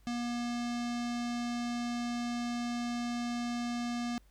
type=tone with low-pass filter; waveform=square; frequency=239.4 Hz; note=A#3; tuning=46 cents sharp; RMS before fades=-35 dBFS; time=0.07-4.18 s; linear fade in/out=0 ms; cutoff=6100 Hz; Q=1.5; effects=added 50 Hz sine -59 dBFS peak until 4.3 s + pink hiss -70 dBFS RMS until 4.3 s